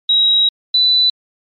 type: tone pair in turn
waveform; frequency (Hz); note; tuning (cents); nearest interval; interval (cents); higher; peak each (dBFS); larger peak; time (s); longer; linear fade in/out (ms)
sine; 3834 / 3984; A#7 / B7; +48 / +14; minor second; 66; second; -9; neither; 0.09-0.49 / 0.74-1.1; first; 5
effects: MP3 48 kbps